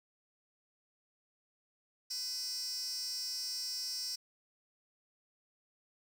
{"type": "tone with high-pass filter", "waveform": "15% pulse", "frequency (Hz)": 503, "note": "B4", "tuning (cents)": 32, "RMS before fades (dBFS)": -39, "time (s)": [2.1, 4.16], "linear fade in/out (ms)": 10, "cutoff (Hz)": 5500, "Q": 6.4, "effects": []}